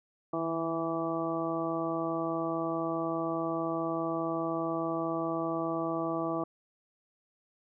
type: harmonic tone with a mistuned harmonic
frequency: 164.81 Hz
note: E3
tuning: in tune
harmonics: 1 / 2 / 3 / 4 / 5 / 6 / 7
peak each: -41 / -33 / -39 / -35 / -41 / -45 / -37 dBFS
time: 0.33-6.44 s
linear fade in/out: 5 ms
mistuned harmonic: 1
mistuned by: -38 cents
effects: none